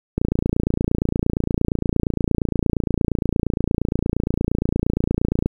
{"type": "click train", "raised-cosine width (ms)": 3, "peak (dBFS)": -6, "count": 152, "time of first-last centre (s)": [0.18, 5.46], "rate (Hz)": 28.6, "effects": ["8-bit"]}